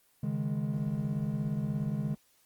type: chord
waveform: triangle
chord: C# suspended second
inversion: none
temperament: equal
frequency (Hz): 138.59 / 155.56 / 207.7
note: C#3 / D#3 / G#3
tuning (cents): 0 / 0 / 0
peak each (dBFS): -32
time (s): 0.23-2.15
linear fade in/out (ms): 5
effects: white hiss -67 dBFS RMS until 2.45 s + Opus 24 kbps